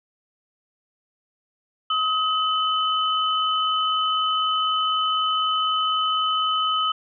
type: tone pair together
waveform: sine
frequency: 1268 / 3024 Hz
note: D#6 / F#7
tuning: +32 / +37 cents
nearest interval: octave + minor third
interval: 1505 cents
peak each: -21 / -24 dBFS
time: 1.9-6.92 s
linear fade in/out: 5 ms
effects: none